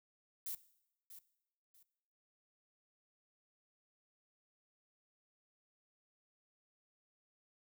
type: noise with echo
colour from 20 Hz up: violet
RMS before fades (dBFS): -42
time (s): 0.46-0.55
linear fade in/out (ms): 5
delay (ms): 640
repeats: 2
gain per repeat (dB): -12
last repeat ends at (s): 1.83
effects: noise-tail reverb RT60 0.8 s tail -18 dB re dry